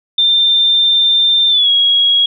sine tone with pitch glide, 3589 to 3310 Hz, A7 to G#7, +34 to -6 cents, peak -8 dBFS, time 0.18-2.26 s, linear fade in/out 5 ms, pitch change -140 cents, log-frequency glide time 1.49-1.69 s, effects none

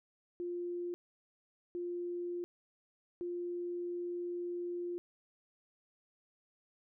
sine tone bursts at uneven times, 350.5 Hz, F4, 6 cents sharp, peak -36 dBFS, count 3, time 0.4-0.94 / 1.75-2.44 / 3.21-4.98 s, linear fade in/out 0 ms, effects none

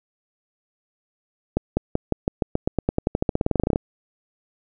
accelerating click train, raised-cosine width 2 ms, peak -6 dBFS, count 26, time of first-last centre 1.57-3.759 s, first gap 200 ms, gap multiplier 0.92, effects none

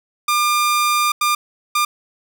sawtooth tone bursts at uneven times, 1200 Hz, D6, 37 cents sharp, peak -11 dBFS, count 3, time 0.28-1.12 / 1.21-1.35 / 1.75-1.85 s, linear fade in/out 5 ms, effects none

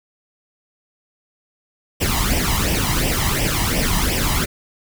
pink noise with flanger, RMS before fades -19 dBFS, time 2-4.46 s, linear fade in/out 20 ms, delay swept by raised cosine 0.36 to 1.03 ms, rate 2.8 Hz, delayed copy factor +0.7, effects none

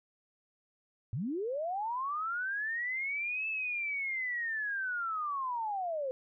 sine linear two-way sweep, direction up then down, 98 to 2637 to 504 Hz, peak -32 dBFS, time 1.13-6.11 s, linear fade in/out 0 ms, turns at 3.48 s, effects none

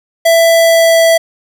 square tone with pitch glide, 664 to 659.8 Hz, E5 to E5, +12 to +1 cents, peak -6 dBFS, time 0.25-1.18 s, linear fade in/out 10 ms, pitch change -11 cents, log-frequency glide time 0.49-1.03 s, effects none

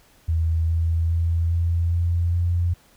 sine tone with pitch steps, 81.5 / 82.54 / 83.6 / 84.67 / 85.75 / 86.85 Hz, E2 / E2 / E2 / E2 / F2 / F2, -19 / +3 / +25 / +47 / -31 / -9 cents, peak -18 dBFS, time 0.28-2.74 s, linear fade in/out 10 ms, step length 410 ms, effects pink hiss -56 dBFS RMS until 2.96 s

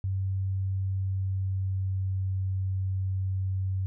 sine tone with pitch glide, 95.8 to 94.97 Hz, G2 to F#2, -39 to +46 cents, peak -26 dBFS, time 0.04-3.86 s, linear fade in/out 0 ms, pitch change -15 cents, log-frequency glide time 0.82-2.37 s, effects none

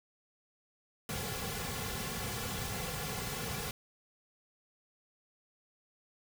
pink noise with comb filter, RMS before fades -38 dBFS, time 1.09-3.71 s, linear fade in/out 2 ms, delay 3.2 ms, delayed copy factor -0.8, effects none

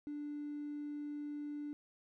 triangle tone with hard clipping, 293.7 Hz, D4, in tune, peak -40 dBFS, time 0.07-1.73 s, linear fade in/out 0 ms, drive 3 dB, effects none

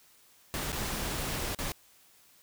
pink noise with dropouts, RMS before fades -34 dBFS, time 0.54-1.72 s, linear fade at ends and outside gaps 0 ms, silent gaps 0.719-0.728 / 1.548-1.588 s, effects white hiss -61 dBFS RMS until 2.42 s

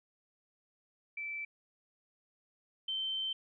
sine tone pair in turn, 2324 / 3102 Hz, D7 / G7, -19 / -19 cents, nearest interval perfect fourth, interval 500 cents, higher second, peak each -37 / -33 dBFS, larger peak second, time 1.17-1.45 / 2.88-3.33 s, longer second, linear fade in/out 5 ms, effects none

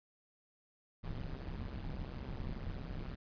brown noise with amplitude modulation, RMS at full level -38 dBFS, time 1.03-3.16 s, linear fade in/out 20 ms, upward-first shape sine, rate 132 Hz, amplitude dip 95%, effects resampled to 11025 Hz

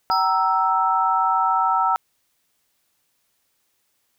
sine chord, E diminished, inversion first, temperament equal with one note detuned, 765.2 / 932.3 / 1318.5 Hz, G5 / Bb5 / E6, -42 / 0 / 0 cents, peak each -22 / -21 / -20 dBFS, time 0.1-1.96 s, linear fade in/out 0 ms
triangle tone with exponential decay, 4959 Hz, D#8, 7 cents flat, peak -24 dBFS, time 0.11-0.71 s, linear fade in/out 5 ms, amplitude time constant 130 ms
effects white hiss -69 dBFS RMS until 4.18 s

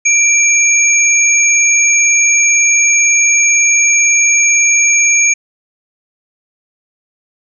sine tone pair together, 2350 / 6584 Hz, D7 / G#8, +1 / -16 cents, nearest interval octave + tritone, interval 1783 cents, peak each -10 dBFS, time 0.05-5.34 s, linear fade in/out 10 ms, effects none

